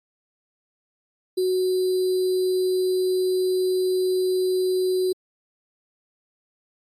sine tone with sample-and-hold, 369.9 Hz, F#4, in tune, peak -19 dBFS, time 1.37-5.13 s, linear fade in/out 10 ms, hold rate 4410 Hz, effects AAC 64 kbps

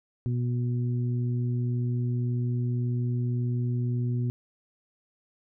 harmonic tone, 121.8 Hz, B2, 24 cents flat, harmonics 1 / 2 / 3, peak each -25 / -34 / -41 dBFS, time 0.26-4.3 s, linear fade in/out 0 ms, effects none

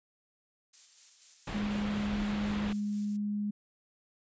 violet noise with tremolo, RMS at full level -46 dBFS, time 0.73-3.17 s, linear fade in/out 10 ms, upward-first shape square, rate 4.1 Hz, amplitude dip 30%
pink low-pass noise, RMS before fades -39 dBFS, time 1.47-2.73 s, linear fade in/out 5 ms, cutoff 3800 Hz, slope 24 dB/octave
sine tone, 206.8 Hz, G#3, 7 cents flat, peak -30 dBFS, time 1.54-3.51 s, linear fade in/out 10 ms
effects resampled to 16000 Hz

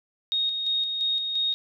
sine tone with tremolo, 3729 Hz, A#7, in tune, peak -22 dBFS, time 0.32-1.54 s, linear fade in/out 0 ms, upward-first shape square, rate 2.9 Hz, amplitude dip 40%, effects none

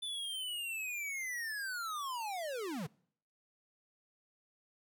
square linear sweep, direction down, 3520 to 130 Hz, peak -38 dBFS, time 0.02-2.87 s, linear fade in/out 10 ms, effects noise-tail reverb RT60 0.6 s tail -24 dB re dry

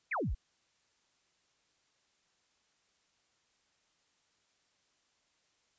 sine exponential sweep, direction down, 2637 to 34 Hz, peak -31 dBFS, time 0.11-0.35 s, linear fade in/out 10 ms, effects white hiss -74 dBFS RMS until 5.78 s + resampled to 16000 Hz

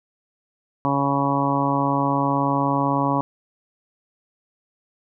harmonic tone, 139.7 Hz, C#3, 14 cents sharp, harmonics 1 / 2 / 3 / 4 / 5 / 6 / 7 / 8, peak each -26 / -23 / -34 / -28 / -30 / -28 / -24 / -27 dBFS, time 0.85-3.21 s, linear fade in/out 0 ms, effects none

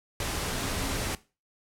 sine tone in noise, 271 Hz, C#4, 39 cents flat, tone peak -39 dBFS, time 0.55-0.96 s, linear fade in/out 2 ms, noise pink, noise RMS -31 dBFS, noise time 0.2-1.15 s, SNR -11 dB, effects noise-tail reverb RT60 0.3 s tail -18 dB re dry + low-pass 12000 Hz 12 dB/octave

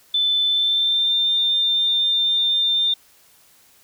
sine tone with pitch glide, 3520 to 3602 Hz, A7 to A7, 0 to +40 cents, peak -16 dBFS, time 0.14-2.94 s, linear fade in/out 5 ms, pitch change +40 cents, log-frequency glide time 0.47-1.17 s, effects white hiss -54 dBFS RMS until 3.83 s

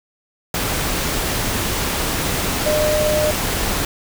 sine tone in noise, 607 Hz, D#5, 43 cents flat, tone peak -16 dBFS, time 2.66-3.31 s, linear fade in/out 2 ms, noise pink, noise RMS -21 dBFS, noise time 0.54-3.85 s, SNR +2 dB, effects none

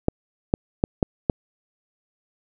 clicks, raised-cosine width 2 ms, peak -4 dBFS, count 5, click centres 0.084 / 0.539 / 0.839 / 1.028 / 1.298 s, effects none

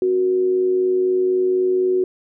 sine tone with amplitude modulation, 369.7 Hz, F#4, 1 cent flat, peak -13 dBFS, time 0.02-2.04 s, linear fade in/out 2 ms, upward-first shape sine, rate 104 Hz, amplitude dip 40%, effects none

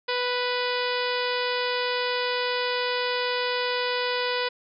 harmonic tone, 493.9 Hz, B4, in tune, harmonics 1 / 2 / 3 / 4 / 5 / 6 / 7 / 8 / 9 / 10, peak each -28 / -31 / -33 / -34 / -35 / -36 / -36 / -37 / -38 / -38 dBFS, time 0.08-4.49 s, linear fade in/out 10 ms, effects none

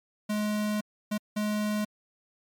square tone bursts at uneven times, 210.6 Hz, G#3, 24 cents sharp, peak -27 dBFS, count 3, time 0.29-0.81 / 1.11-1.18 / 1.36-1.85 s, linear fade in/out 10 ms, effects MP3 96 kbps

